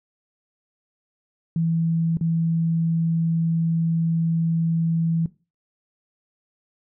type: tone with dropouts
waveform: sine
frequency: 164.81 Hz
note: E3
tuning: in tune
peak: -19 dBFS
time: 1.56-5.26 s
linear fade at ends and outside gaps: 2 ms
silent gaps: 2.171-2.21 s
effects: noise-tail reverb RT60 0.3 s tail -18 dB re dry